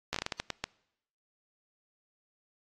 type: slowing click train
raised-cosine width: 0.2 ms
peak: -14 dBFS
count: 10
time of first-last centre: 0.13-0.64 s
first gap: 14 ms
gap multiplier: 1.33
effects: noise-tail reverb RT60 0.8 s tail -25 dB re dry + AAC 32 kbps